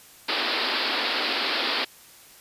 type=band-pass noise; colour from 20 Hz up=white; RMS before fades=-26 dBFS; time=0.28-1.85 s; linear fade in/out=10 ms; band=230 to 4900 Hz; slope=96 dB/octave; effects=white hiss -50 dBFS RMS until 2.4 s + resampled to 32000 Hz